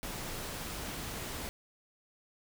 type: noise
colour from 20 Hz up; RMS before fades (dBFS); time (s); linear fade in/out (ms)
pink; -40; 0.03-1.49; 0
effects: none